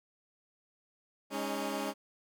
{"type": "chord", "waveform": "15% pulse", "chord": "Ab suspended fourth", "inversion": "none", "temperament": "equal with one note detuned", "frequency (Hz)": [204.6, 277.2, 311.1], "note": ["Ab3", "Db4", "Eb4"], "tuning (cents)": [-26, 0, 0], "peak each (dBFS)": [-32, -30, -34], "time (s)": [1.3, 1.94], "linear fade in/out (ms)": 50, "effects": []}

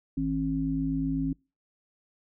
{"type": "harmonic tone", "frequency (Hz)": 54, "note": "A1", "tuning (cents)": -32, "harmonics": [1, 3, 5], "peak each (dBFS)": [-35, -32, -27], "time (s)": [0.17, 1.33], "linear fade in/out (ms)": 5, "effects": ["noise-tail reverb RT60 0.3 s tail -26 dB re dry"]}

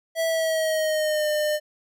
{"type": "tone with pitch glide", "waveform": "square", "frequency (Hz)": [655, 604.1], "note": ["E5", "D5"], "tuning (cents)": [-11, 49], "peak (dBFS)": -22, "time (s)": [0.15, 1.6], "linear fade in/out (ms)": 50, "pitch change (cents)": -140, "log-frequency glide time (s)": [0.27, 1.28], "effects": []}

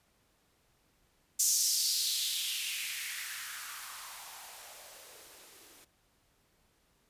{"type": "noise with band-pass filter sweep", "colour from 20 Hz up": "violet", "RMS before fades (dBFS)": -36, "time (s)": [1.39, 5.85], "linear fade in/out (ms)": 10, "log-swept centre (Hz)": [6600, 290], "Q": 3, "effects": ["pink hiss -71 dBFS RMS until 7.09 s", "resampled to 32000 Hz"]}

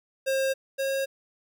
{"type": "tone pair in turn", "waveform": "square", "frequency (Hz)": [535, 541.8], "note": ["C5", "C#5"], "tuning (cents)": [38, -40], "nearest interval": "unison", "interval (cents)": 22, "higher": "second", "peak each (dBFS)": [-24, -26], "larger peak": "first", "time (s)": [[0.26, 0.54], [0.78, 1.06]], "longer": "neither", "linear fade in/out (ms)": 20, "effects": []}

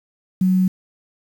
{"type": "tone with quantisation", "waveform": "sine", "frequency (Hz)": 186.2, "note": "F#3", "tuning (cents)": 11, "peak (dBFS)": -13, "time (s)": [0.41, 0.68], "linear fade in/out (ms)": 5, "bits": 7, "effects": []}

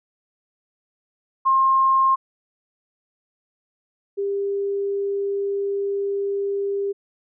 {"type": "tone pair in turn", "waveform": "sine", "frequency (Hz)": [1065, 398.9], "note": ["C6", "G4"], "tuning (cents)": [30, 30], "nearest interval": "octave + perfect fourth", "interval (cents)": 1700, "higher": "first", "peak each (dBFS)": [-14, -21], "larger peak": "first", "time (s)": [[1.45, 2.16], [4.17, 6.93]], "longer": "second", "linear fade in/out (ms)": 20, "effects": []}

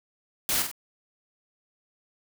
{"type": "noise with echo", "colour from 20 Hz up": "white", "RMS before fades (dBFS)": -26, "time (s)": [0.49, 0.62], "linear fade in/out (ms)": 0, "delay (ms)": 47, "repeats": 2, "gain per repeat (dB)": -6, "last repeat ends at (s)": 0.714, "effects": []}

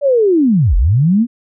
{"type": "linear two-way sweep", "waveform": "sine", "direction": "down then up", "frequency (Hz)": [587.3, 38.39, 247.6], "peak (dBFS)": -8, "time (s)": [0.01, 1.27], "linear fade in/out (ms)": 50, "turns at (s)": 0.76, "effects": []}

